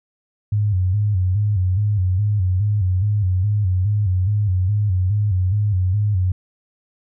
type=tone with vibrato; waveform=sine; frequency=98 Hz; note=G2; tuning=in tune; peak=-15 dBFS; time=0.52-6.32 s; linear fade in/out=5 ms; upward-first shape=square; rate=2.4 Hz; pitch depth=110 cents each way; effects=none